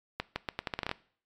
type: accelerating click train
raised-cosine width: 0.3 ms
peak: -15 dBFS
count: 11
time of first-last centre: 0.2-0.914 s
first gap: 160 ms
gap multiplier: 0.8
effects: noise-tail reverb RT60 0.5 s tail -20 dB re dry + MP3 96 kbps